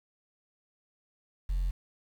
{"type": "tone", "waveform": "sine", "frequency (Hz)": 44, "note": "F1", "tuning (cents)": 14, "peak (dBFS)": -24, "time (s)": [1.49, 1.71], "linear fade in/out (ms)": 10, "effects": ["tanh soft clip ceiling -26 dBFS", "9-bit"]}